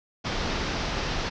pink low-pass noise, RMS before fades -29 dBFS, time 0.24-1.3 s, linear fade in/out 20 ms, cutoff 5800 Hz, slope 48 dB/octave, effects none

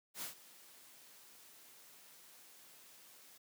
white noise with ADSR envelope, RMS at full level -42 dBFS, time 0.14-3.38 s, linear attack 81 ms, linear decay 120 ms, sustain -18 dB, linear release 9 ms, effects high-pass 150 Hz 12 dB/octave

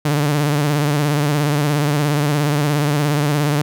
sawtooth tone with vibrato, 146.83 Hz, D3, in tune, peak -11 dBFS, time 0.05-3.62 s, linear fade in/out 5 ms, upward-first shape sine, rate 17 Hz, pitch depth 68 cents each way, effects none

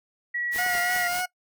sine tone, 1927 Hz, B6, 43 cents flat, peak -26 dBFS, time 0.34-1.08 s, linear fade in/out 10 ms
white noise with tremolo, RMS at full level -34 dBFS, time 0.51-1.25 s, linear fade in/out 50 ms, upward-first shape sine, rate 5 Hz, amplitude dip 40%
clicks, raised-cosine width 1 ms, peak -26 dBFS, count 4, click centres 0.561 / 0.664 / 0.752 / 0.963 s
20% pulse tone with vibrato, 717 Hz, F5, 45 cents sharp, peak -21 dBFS, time 0.58-1.26 s, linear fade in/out 10 ms, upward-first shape triangle, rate 3.5 Hz, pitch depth 37 cents each way
effects noise-tail reverb RT60 0.1 s tail -22 dB re dry

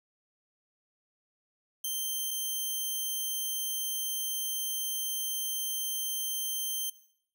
5% pulse tone pair in turn, 3136 / 3136 Hz, G7 / G7, 0 / 0 cents, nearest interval unison, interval 0 cents, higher neither, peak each -23 dBFS, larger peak neither, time 1.84-2.31 / 2.31-6.9 s, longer second, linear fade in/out 5 ms, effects noise-tail reverb RT60 0.7 s tail -18 dB re dry

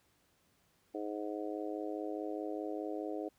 harmonic tone, 104.8 Hz, G#2, 16 cents sharp, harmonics 3 / 4 / 5 / 6 / 7, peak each -40 / -42 / -44 / -46 / -47 dBFS, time 0.94-3.29 s, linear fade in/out 10 ms, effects pink hiss -72 dBFS RMS until 3.38 s + high-pass 60 Hz 12 dB/octave

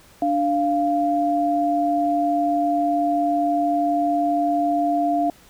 sine tone pair together, 293.7 / 693.9 Hz, D4 / F5, 0 / -11 cents, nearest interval octave + minor third, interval 1489 cents, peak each -22 / -19 dBFS, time 0.22-5.3 s, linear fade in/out 2 ms, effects pink hiss -51 dBFS RMS until 5.49 s

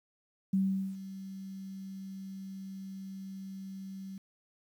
sine tone with ADSR envelope, 192.4 Hz, G3, 32 cents flat, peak -24 dBFS, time 0.53-4.18 s, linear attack 7 ms, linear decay 420 ms, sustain -16 dB, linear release 4 ms, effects 10-bit

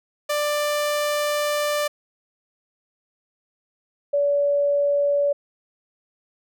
sawtooth / sine tone pair in turn, 591 / 572.2 Hz, D5 / D5, +11 / -45 cents, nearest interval minor second, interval 56 cents, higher first, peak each -17 dBFS, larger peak neither, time 0.29-1.88 / 4.13-5.33 s, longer first, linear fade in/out 10 ms, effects none

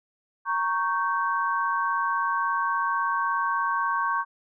sine chord, G diminished, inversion first, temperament equal with one note detuned, 932.3 / 1108.7 / 1550.9 Hz, Bb5 / Db6 / G6, 0 / 0 / -19 cents, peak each -29 / -25 / -29 dBFS, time 0.45-4.25 s, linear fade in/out 50 ms, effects none

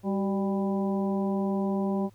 harmonic tone with a mistuned harmonic, 197.6 Hz, G3, 14 cents sharp, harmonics 1 / 2 / 3 / 4 / 5, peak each -26 / -32 / -36 / -38 / -40 dBFS, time 0.03-2.1 s, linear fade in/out 50 ms, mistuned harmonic 2, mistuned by -59 cents, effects added 105 Hz sine -55 dBFS peak until 2.14 s + pink hiss -64 dBFS RMS until 2.14 s

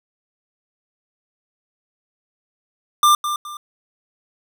square tone with echo, 1192 Hz, D6, 25 cents sharp, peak -11 dBFS, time 3.03-3.15 s, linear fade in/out 2 ms, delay 210 ms, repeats 2, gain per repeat -10 dB, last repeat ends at 3.57 s, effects none

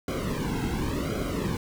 brown noise with flanger, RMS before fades -29 dBFS, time 0.08-1.57 s, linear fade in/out 2 ms, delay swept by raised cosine 1.1 to 1.71 ms, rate 0.91 Hz, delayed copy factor -0.9, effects none

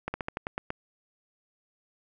slowing click train, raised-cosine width 0.5 ms, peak -16 dBFS, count 8, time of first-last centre 0.08-0.704 s, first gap 60 ms, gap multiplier 1.13, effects none

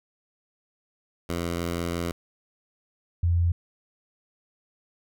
10% pulse / sine tone pair in turn, 85.6 / 85.92 Hz, F2 / F2, -34 / -28 cents, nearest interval unison, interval 6 cents, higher second, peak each -19 dBFS, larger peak neither, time 1.29-2.12 / 3.23-3.52 s, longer first, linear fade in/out 5 ms, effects none

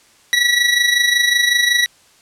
25% pulse tone with amplitude modulation, 1937 Hz, B6, 34 cents flat, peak -6 dBFS, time 0.33-1.86 s, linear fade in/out 0 ms, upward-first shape sine, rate 25.4 Hz, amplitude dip 60%, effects white hiss -51 dBFS RMS until 2.21 s + low-pass 9000 Hz 12 dB/octave

